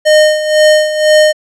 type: tone with tremolo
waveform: square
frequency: 613 Hz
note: D#5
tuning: 26 cents flat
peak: -4 dBFS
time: 0.05-1.33 s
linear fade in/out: 20 ms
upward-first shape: sine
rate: 2 Hz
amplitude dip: 70%
effects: low-pass 8000 Hz 12 dB/octave